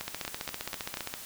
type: two click trains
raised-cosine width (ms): 0.2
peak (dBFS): -16 / -17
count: 17 / 5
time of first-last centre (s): 0.08-1.14 / 0.01-0.972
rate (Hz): 15.1 / 4.16
effects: white hiss -44 dBFS RMS until 1.25 s